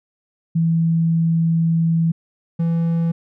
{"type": "tone pair in turn", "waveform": ["sine", "triangle"], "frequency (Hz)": [164.81, 166.72], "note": ["E3", "E3"], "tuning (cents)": [0, 20], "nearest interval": "unison", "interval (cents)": 20, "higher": "second", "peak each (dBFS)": -14, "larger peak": "neither", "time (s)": [[0.55, 2.12], [2.59, 3.12]], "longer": "first", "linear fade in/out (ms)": 10, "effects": []}